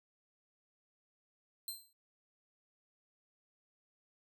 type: tone with exponential decay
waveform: 10% pulse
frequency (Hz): 4129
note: C8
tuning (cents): -24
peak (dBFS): -30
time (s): 1.68-1.93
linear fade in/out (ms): 2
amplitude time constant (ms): 54
effects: none